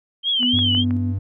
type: tone with vibrato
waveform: sine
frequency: 3136 Hz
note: G7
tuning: in tune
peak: -17 dBFS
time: 0.23-0.85 s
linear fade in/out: 50 ms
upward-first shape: triangle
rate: 3.5 Hz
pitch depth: 130 cents each way
type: tone with tremolo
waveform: sine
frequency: 246.9 Hz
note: B3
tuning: in tune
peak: -19 dBFS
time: 0.39-1.15 s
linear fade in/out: 50 ms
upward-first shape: square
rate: 2.6 Hz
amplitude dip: 35%
type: click train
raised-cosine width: 0.5 ms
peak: -20 dBFS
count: 4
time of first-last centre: 0.43-0.908 s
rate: 6.27 Hz
type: tone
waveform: triangle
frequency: 97.1 Hz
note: G2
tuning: 16 cents flat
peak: -19 dBFS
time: 0.53-1.19 s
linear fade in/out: 10 ms
effects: none